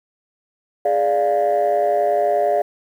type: chord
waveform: sine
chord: D diminished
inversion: second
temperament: equal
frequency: 415.3 / 587.3 / 698.5 Hz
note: Ab4 / D5 / F5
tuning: 0 / 0 / 0 cents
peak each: -21 / -17 / -17 dBFS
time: 0.85-2.62 s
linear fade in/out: 5 ms
effects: tanh soft clip ceiling -10 dBFS + 8-bit